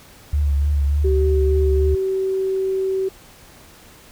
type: tone with vibrato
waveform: sine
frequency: 71.8 Hz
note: D2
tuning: 39 cents flat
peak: -15 dBFS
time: 0.33-1.95 s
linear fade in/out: 5 ms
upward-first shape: triangle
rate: 3.4 Hz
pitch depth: 51 cents each way
type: tone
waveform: sine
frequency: 382.1 Hz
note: G4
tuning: 44 cents flat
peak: -18 dBFS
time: 1.04-3.09 s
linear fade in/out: 10 ms
effects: pink hiss -46 dBFS RMS until 4.11 s